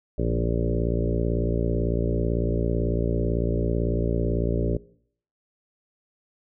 harmonic tone with a mistuned harmonic, 58 Hz, A#1, 8 cents flat, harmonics 1 / 2 / 3 / 4 / 5 / 6 / 7 / 8 / 9 / 10, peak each -26 / -29 / -31 / -33 / -32 / -33 / -31 / -35 / -38 / -35 dBFS, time 0.18-4.77 s, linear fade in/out 5 ms, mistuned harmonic 3, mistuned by -28 cents, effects noise-tail reverb RT60 0.6 s tail -20 dB re dry

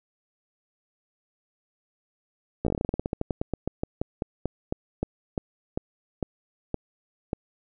slowing click train, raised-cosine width 2 ms, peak -13 dBFS, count 30, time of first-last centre 2.65-7.331 s, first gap 15 ms, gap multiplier 1.14, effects none

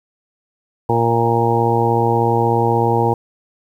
harmonic tone with a mistuned harmonic, 116.54 Hz, A#2, in tune, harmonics 1 / 2 / 3 / 4 / 5 / 6 / 7 / 8, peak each -19 / -24 / -21 / -19 / -30 / -27 / -19 / -21 dBFS, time 0.89-3.14 s, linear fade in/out 5 ms, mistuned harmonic 5, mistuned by -20 cents, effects 8-bit

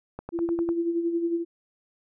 click train, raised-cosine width 1 ms, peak -21 dBFS, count 6, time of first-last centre 0.19-0.69 s, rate 10 Hz
sine tone with tremolo, 338.2 Hz, E4, 44 cents sharp, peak -21 dBFS, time 0.32-1.45 s, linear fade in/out 50 ms, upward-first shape sine, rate 11 Hz, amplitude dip 55%
effects none

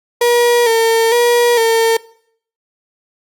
35% pulse tone with vibrato, 466.2 Hz, A#4, in tune, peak -8 dBFS, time 0.21-1.97 s, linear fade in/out 5 ms, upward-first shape square, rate 1.1 Hz, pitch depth 46 cents each way, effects noise-tail reverb RT60 0.6 s tail -21 dB re dry + Opus 48 kbps

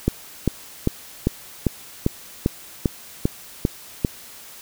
click train, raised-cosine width 3 ms, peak -4 dBFS, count 11, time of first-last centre 0.08-4.048 s, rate 2.52 Hz, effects white hiss -42 dBFS RMS until 4.61 s

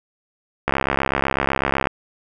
click train, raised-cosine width 0.5 ms, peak -3 dBFS, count 82, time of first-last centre 0.68-1.871 s, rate 68 Hz, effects none

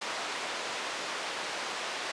pink band-pass noise, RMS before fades -36 dBFS, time 0.01-2.12 s, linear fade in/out 10 ms, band 570 to 5200 Hz, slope 12 dB/octave, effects resampled to 22050 Hz

